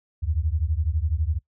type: beating tone pair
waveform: sine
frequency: 73.42 / 85.42 Hz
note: D2 / F2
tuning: 0 / -38 cents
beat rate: 12 Hz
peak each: -24 / -25 dBFS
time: 0.22-1.39 s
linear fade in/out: 20 ms
effects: noise-tail reverb RT60 0.1 s tail -19 dB re dry